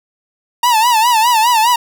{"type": "tone with vibrato", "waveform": "45% pulse", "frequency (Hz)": 925, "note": "A#5", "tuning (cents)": -14, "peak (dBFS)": -9, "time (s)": [0.63, 1.76], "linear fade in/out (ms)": 5, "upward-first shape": "sine", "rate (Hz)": 4.9, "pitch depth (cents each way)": 120, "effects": []}